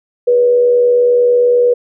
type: tone with frequency modulation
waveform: sine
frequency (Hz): 486.7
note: B4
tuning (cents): -25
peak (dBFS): -7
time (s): 0.27-1.74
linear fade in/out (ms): 10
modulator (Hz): 82.3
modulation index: 0.25
effects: none